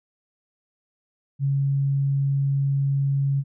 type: tone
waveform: sine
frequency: 138.59 Hz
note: C#3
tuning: in tune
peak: -19 dBFS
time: 1.39-3.44 s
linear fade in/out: 50 ms
effects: none